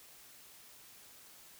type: silence
effects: white hiss -57 dBFS RMS until 1.59 s